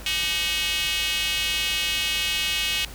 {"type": "tone with high-pass filter", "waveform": "square", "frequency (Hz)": 170.6, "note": "F3", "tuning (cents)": -40, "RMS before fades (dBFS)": -25, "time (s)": [0.06, 2.85], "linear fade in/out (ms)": 2, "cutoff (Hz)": 2800, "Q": 3.3, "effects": ["added 51 Hz sine -40 dBFS peak until 2.94 s", "pink hiss -42 dBFS RMS until 2.94 s"]}